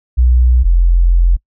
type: tone pair in turn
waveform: sine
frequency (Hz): 61.3 / 43.35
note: B1 / F1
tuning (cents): -12 / -12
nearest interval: tritone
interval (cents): 600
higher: first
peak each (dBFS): -6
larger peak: neither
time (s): 0.17-0.64 / 0.64-1.37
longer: second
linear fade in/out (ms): 20
effects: noise-tail reverb RT60 0.1 s tail -25 dB re dry